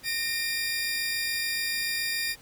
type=tone cluster; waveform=sawtooth; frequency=1844 / 2394 / 4835 Hz; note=A#6 / D7 / D8; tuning=-19 / +33 / +50 cents; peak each=-28 / -29 / -29 dBFS; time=0.03-2.36 s; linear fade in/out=50 ms; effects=pink hiss -53 dBFS RMS until 2.41 s